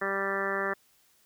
harmonic tone, 196 Hz, G3, in tune, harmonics 1 / 2 / 3 / 4 / 5 / 6 / 7 / 8 / 9 / 10, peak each -41 / -34 / -36 / -41 / -41 / -36 / -37 / -39 / -33 / -41 dBFS, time 0.01-0.74 s, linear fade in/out 10 ms, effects white hiss -65 dBFS RMS until 1.25 s

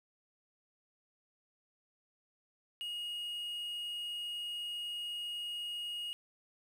triangle tone with quantisation, 2874 Hz, F7, 49 cents sharp, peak -36 dBFS, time 2.81-6.13 s, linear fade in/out 0 ms, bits 10, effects none

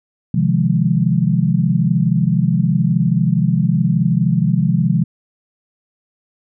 sine chord, F minor seventh, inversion second, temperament equal, 130.81 / 155.56 / 174.61 / 207.7 Hz, C3 / Eb3 / F3 / Ab3, 0 / 0 / 0 / 0 cents, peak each -18 / -18 / -16 / -20 dBFS, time 0.34-5.04 s, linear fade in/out 5 ms, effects none

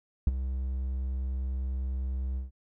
triangle tone with ADSR envelope, 65 Hz, C2, 11 cents flat, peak -15 dBFS, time 0.27-2.51 s, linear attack 3 ms, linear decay 27 ms, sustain -12 dB, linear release 140 ms, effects none

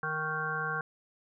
harmonic tone with a mistuned harmonic, 155.56 Hz, D#3, in tune, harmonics 1 / 3 / 5 / 7 / 9 / 10, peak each -40 / -41 / -41 / -37 / -36 / -35 dBFS, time 0.03-0.81 s, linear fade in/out 2 ms, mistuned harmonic 7, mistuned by +21 cents, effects none

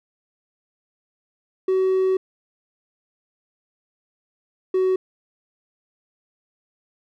triangle tone pair in turn, 377.1 / 374.1 Hz, F#4 / F#4, +33 / +19 cents, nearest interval unison, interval 14 cents, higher first, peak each -14 dBFS, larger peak neither, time 1.68-2.17 / 4.74-4.96 s, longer first, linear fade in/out 5 ms, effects tanh soft clip ceiling -10 dBFS

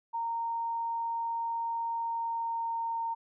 sine tone with pitch glide, 924 to 918.1 Hz, A#5 to A#5, -16 to -27 cents, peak -30 dBFS, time 0.13-3.15 s, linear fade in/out 20 ms, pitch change -11 cents, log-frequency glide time 1.95-3.01 s, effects none

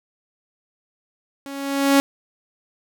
sawtooth tone with level ramp, 277.2 Hz, C#4, in tune, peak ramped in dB -29 to -7 dBFS, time 1.46-2 s, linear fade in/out 0 ms, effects none

